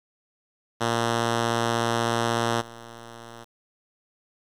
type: tone with level steps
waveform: 5% pulse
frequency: 116.54 Hz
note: A#2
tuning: in tune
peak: -11 / -29 dBFS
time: 0.8-3.45 s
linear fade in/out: 20 ms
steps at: 2.6 s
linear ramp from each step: 20 ms
effects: low-pass 9000 Hz 12 dB/octave + 8-bit